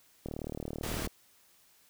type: click train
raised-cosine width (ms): 2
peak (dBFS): -24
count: 32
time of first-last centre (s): 0.26-1.074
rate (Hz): 38.1
type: noise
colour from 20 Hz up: pink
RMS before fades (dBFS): -37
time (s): 0.83-1.07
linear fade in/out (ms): 5
effects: white hiss -64 dBFS RMS until 1.89 s